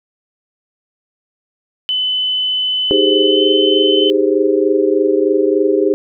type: tone with pitch glide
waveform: sine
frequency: 3018 to 3048 Hz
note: F#7 to G7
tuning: +34 to -49 cents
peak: -14 dBFS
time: 1.89-4.1 s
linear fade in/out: 0 ms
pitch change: +17 cents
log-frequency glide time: 3.23-3.43 s
type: chord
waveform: sine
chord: Ab major seventh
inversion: second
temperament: equal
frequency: 311.1 / 392 / 415.3 / 523.3 Hz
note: Eb4 / G4 / Ab4 / C5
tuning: 0 / 0 / 0 / 0 cents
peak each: -17 / -14 / -16 / -19 dBFS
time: 2.91-5.94 s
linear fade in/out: 0 ms
effects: none